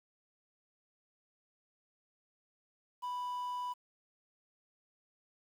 triangle tone with quantisation, 987.8 Hz, B5, in tune, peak -34 dBFS, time 3.02-3.74 s, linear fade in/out 20 ms, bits 10, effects none

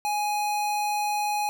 square tone, 833 Hz, G#5, 5 cents sharp, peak -25 dBFS, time 0.05-1.49 s, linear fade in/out 0 ms, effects none

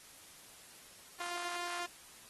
sawtooth tone with high-pass filter, 350 Hz, F4, 4 cents sharp, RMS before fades -41 dBFS, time 1.2-1.86 s, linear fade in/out 5 ms, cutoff 830 Hz, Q 0.96, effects white hiss -56 dBFS RMS until 2.29 s + AAC 32 kbps

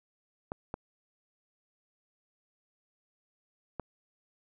clicks, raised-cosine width 1 ms, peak -21 dBFS, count 3, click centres 0.519 / 0.741 / 3.797 s, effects none

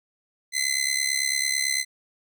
15% pulse tone with amplitude modulation, 2044 Hz, C7, 41 cents flat, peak -13 dBFS, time 0.52-1.85 s, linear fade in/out 50 ms, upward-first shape sine, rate 69 Hz, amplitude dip 80%, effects none

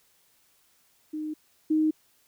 sine tone pair in turn, 307.5 / 311.3 Hz, D#4 / D#4, -20 / +1 cents, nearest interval unison, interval 21 cents, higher second, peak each -30 / -20 dBFS, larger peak second, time 1.13-1.34 / 1.7-1.91 s, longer neither, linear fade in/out 10 ms, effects white hiss -65 dBFS RMS until 2.27 s

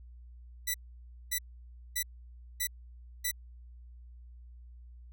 5% pulse tone bursts, 1975.5 Hz, B6, in tune, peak -19 dBFS, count 5, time 0.67-3.315 s, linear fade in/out 10 ms, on 73 ms, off 570 ms, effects added 60 Hz sine -48 dBFS peak until 5.12 s

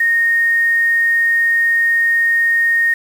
sine tone with quantisation, 1852 Hz, A#6, 12 cents flat, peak -11 dBFS, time 0-2.94 s, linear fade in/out 5 ms, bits 6, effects none

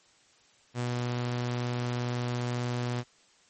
sawtooth tone, 122.1 Hz, B2, 19 cents flat, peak -25 dBFS, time 0.74-3.04 s, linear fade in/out 50 ms, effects white hiss -62 dBFS RMS until 3.49 s + MP3 32 kbps

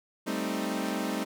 sawtooth chord, A half-diminished seventh, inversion third, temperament equal, 196 / 220 / 261.6 / 311.1 Hz, G3 / A3 / C4 / Eb4, 0 / 0 / 0 / 0 cents, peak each -31 dBFS, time 0.26-1.25 s, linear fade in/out 20 ms, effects none

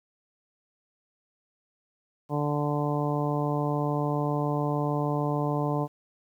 harmonic tone, 146.83 Hz, D3, in tune, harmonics 1 / 2 / 3 / 4 / 5 / 6 / 7, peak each -28 / -31 / -33 / -34 / -35 / -36 / -36 dBFS, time 2.29-5.88 s, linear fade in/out 50 ms, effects 10-bit

